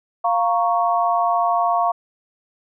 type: chord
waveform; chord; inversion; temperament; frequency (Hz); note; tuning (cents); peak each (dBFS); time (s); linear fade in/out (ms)
sine; Bb minor; second; equal; 698.5 / 932.3 / 1108.7; F5 / Bb5 / Db6; 0 / 0 / 0; -18 / -23 / -21; 0.24-1.92; 10
effects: none